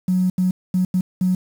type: tone bursts at uneven times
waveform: triangle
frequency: 183.7 Hz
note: F#3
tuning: 12 cents flat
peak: -11 dBFS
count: 5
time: 0.08-0.3 / 0.38-0.51 / 0.74-0.85 / 0.94-1.01 / 1.21-1.35 s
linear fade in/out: 5 ms
effects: tanh soft clip ceiling -13 dBFS + 7-bit